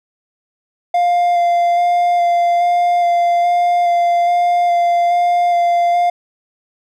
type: tone with vibrato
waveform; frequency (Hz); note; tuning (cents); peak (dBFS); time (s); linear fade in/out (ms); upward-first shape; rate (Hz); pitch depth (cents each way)
triangle; 698.5; F5; 0; -9; 0.94-6.1; 5; square; 1.2; 10
effects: none